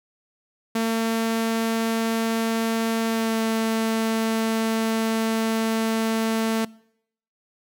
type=tone with pitch glide; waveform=sawtooth; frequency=226 to 223.5 Hz; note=A3 to A3; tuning=+47 to +27 cents; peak=-17 dBFS; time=0.75-6.65 s; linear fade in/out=5 ms; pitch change=-20 cents; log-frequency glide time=3.06-3.41 s; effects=noise-tail reverb RT60 0.7 s tail -23 dB re dry